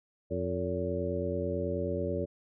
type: harmonic tone with a mistuned harmonic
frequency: 89.2 Hz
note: F2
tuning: 37 cents sharp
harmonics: 1 / 2 / 3 / 4 / 5 / 6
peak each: -36 / -38 / -39 / -37 / -36 / -35 dBFS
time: 0.3-2.26 s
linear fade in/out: 20 ms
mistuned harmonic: 6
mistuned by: +100 cents
effects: none